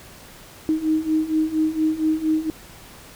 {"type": "beating tone pair", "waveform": "sine", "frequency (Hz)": [311.1, 315.4], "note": ["D#4", "D#4"], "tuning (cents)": [0, 24], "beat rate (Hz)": 4.3, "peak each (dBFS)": [-23, -20], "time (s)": [0.69, 2.5], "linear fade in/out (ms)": 0, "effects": ["pink hiss -44 dBFS RMS until 3.15 s"]}